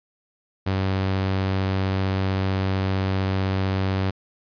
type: tone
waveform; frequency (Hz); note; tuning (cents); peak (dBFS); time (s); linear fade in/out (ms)
sawtooth; 95.6; G2; -43; -17; 0.66-4.11; 10
effects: resampled to 11025 Hz